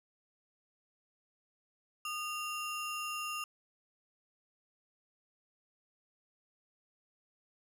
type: ring-modulated tone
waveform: square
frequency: 1998 Hz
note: B6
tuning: 20 cents sharp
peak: -34 dBFS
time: 2.05-3.44 s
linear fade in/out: 2 ms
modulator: 774 Hz
effects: resampled to 32000 Hz + 11-bit